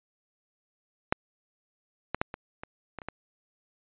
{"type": "clicks", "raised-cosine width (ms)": 0.5, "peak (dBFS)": [-7, -13, -10, -21, -23, -22, -27, -19], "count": 8, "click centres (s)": [1.125, 2.146, 2.215, 2.341, 2.635, 2.987, 3.018, 3.086], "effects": ["resampled to 8000 Hz"]}